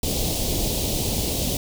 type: band-stop noise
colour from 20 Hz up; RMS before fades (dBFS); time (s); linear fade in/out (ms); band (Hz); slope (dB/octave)
pink; -24; 0.03-1.57; 2; 680 to 3100; 24
effects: none